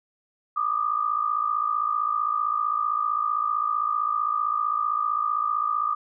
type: tone pair together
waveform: sine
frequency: 1180.5 / 1236 Hz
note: D6 / D#6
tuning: +9 / -12 cents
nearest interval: minor second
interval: 79 cents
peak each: -25 dBFS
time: 0.56-5.95 s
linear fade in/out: 10 ms
effects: none